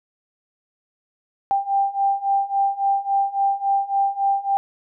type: beating tone pair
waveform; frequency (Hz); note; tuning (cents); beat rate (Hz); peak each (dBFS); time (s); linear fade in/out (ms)
sine; 789 / 792.6; G5 / G5; +11 / +19; 3.6; -22 / -20; 1.51-4.57; 0
effects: none